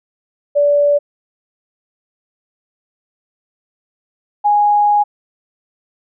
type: tone pair in turn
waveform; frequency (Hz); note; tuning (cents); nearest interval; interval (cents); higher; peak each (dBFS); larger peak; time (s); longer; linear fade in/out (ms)
sine; 579 / 827.9; D5 / G#5; -25 / -6; tritone; 619; second; -9; neither; 0.55-0.99 / 4.44-5.04; second; 20
effects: none